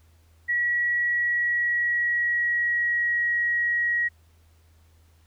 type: tone with pitch glide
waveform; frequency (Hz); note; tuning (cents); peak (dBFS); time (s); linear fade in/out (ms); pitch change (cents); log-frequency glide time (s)
sine; 1924 to 1901.9; B6 to A#6; -46 to +34; -21; 0.48-4.09; 20; -20; 0.99-3.26
effects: added 81 Hz sine -55 dBFS peak until 5.26 s + pink hiss -65 dBFS RMS until 5.26 s